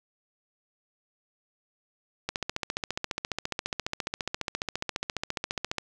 click train, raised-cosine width 0.2 ms, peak -12 dBFS, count 52, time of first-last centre 2.29-5.783 s, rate 14.6 Hz, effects none

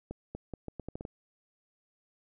accelerating click train, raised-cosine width 2 ms, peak -25 dBFS, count 9, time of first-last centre 0.11-1.051 s, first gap 240 ms, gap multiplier 0.78, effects none

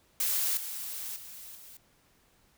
blue noise with level steps, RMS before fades -29 / -38 / -46 / -50 dBFS, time 0.2-1.77 s, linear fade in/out 2 ms, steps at 0.57 / 1.16 / 1.55 s, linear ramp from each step 2 ms, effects pink hiss -66 dBFS RMS until 2.57 s

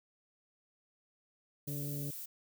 harmonic tone, 143.7 Hz, D3, 37 cents flat, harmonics 1 / 2 / 3 / 4, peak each -38 / -45 / -51 / -54 dBFS, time 1.67-2.11 s, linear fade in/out 10 ms
violet noise, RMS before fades -44 dBFS, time 1.67-2.26 s, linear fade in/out 10 ms
effects none

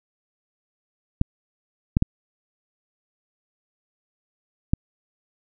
clicks, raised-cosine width 5 ms, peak -5 dBFS, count 4, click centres 1.214 / 1.969 / 2.024 / 4.735 s, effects none

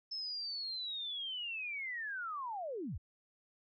sine linear sweep, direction down, 5274 to 46.25 Hz, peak -38 dBFS, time 0.11-2.98 s, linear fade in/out 10 ms, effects none

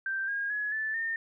sine tone with pitch steps, 1568 / 1627.1 / 1688.3 / 1751.9 / 1817.9 Hz, G6 / G#6 / G#6 / A6 / A#6, 0 / -36 / +28 / -8 / -44 cents, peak -29 dBFS, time 0.06-1.16 s, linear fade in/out 2 ms, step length 220 ms, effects none

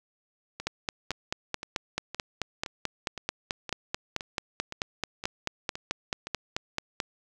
two click trains, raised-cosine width 0.2 ms, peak -11 / -19 dBFS, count 30 / 12, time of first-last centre 0.67-7.002 / 0.6-6.27 s, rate 4.58 / 1.94 Hz, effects none

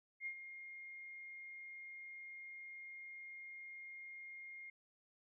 sine tone with ADSR envelope, 2129 Hz, C7, 30 cents sharp, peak -39 dBFS, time 0.2-4.7 s, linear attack 62 ms, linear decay 78 ms, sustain -10 dB, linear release 5 ms, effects none

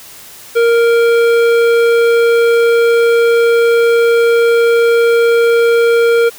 triangle tone with hard clipping, 466.2 Hz, A#4, in tune, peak -9 dBFS, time 0.55-6.3 s, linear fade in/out 20 ms, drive 16 dB, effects white hiss -35 dBFS RMS until 6.38 s

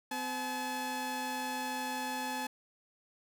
sawtooth tone pair together, 255.2 / 857 Hz, C4 / A5, -43 / -46 cents, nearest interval octave + major sixth, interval 2097 cents, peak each -36 / -32 dBFS, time 0.11-2.47 s, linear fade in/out 5 ms, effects none

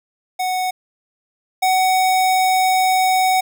square tone pair in turn, 740 / 748.6 Hz, F#5 / F#5, 0 / +20 cents, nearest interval unison, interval 20 cents, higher second, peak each -19 / -14 dBFS, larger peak second, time 0.39-0.71 / 1.62-3.41 s, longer second, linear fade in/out 10 ms, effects none

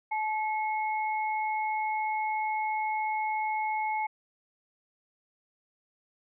sine tone pair together, 863 / 2178 Hz, A5 / C#7, -34 / -31 cents, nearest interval octave + major third, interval 1603 cents, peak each -28 / -35 dBFS, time 0.11-4.07 s, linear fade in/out 10 ms, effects none

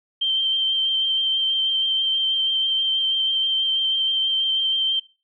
sine tone with vibrato, 3136 Hz, G7, in tune, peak -18 dBFS, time 0.21-5 s, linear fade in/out 10 ms, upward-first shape sine, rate 6.2 Hz, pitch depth 14 cents each way, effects noise-tail reverb RT60 0.3 s tail -19 dB re dry

